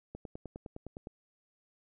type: click train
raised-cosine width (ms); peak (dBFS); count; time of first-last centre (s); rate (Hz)
2; -29; 10; 0.15-1.071; 9.77
effects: none